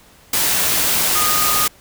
sine tone in noise, 1233 Hz, D#6, 16 cents flat, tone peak -20 dBFS, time 1.15-1.67 s, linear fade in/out 5 ms, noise white, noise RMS -17 dBFS, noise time 0.33-1.68 s, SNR -6 dB, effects pink hiss -48 dBFS RMS until 1.8 s

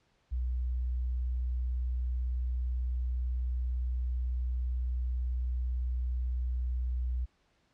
sine tone with vibrato, 61.74 Hz, B1, in tune, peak -29 dBFS, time 0.31-7.26 s, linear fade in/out 20 ms, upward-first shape triangle, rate 18 Hz, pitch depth 13 cents each way, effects pink hiss -71 dBFS RMS until 7.73 s + low-pass 5000 Hz 12 dB/octave

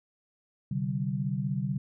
sine chord, C suspended second, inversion none, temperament equal with one note detuned, 130.81 / 146.83 / 191.52 Hz, C3 / D3 / G3, 0 / 0 / -40 cents, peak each -32 dBFS, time 0.71-1.78 s, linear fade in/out 5 ms, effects none

